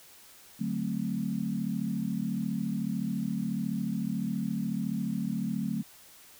sine chord, D dominant seventh, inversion none, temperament equal with one note detuned, 146.83 / 185.85 / 220 / 261.6 Hz, D3 / F#3 / A3 / C4, 0 / +8 / 0 / 0 cents, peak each -38 / -33 / -32 / -37 dBFS, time 0.59-5.83 s, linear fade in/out 20 ms, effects white hiss -54 dBFS RMS until 6.39 s

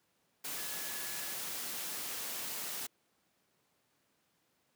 sine tone in noise, 1700 Hz, G#6, 40 cents sharp, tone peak -50 dBFS, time 0.57-1.34 s, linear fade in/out 10 ms, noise white, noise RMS -40 dBFS, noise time 0.44-2.87 s, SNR -13 dB, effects pink hiss -75 dBFS RMS until 4.75 s + high-pass 150 Hz 12 dB/octave

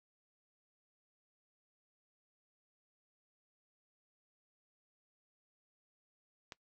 click, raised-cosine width 0.2 ms, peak -28 dBFS, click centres 6.522 s, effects noise-tail reverb RT60 0.1 s tail -21 dB re dry

